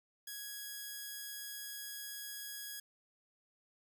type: tone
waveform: 5% pulse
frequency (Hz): 1661.2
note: G#6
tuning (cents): 0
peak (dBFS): -32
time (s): 0.27-2.8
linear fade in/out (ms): 5
effects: none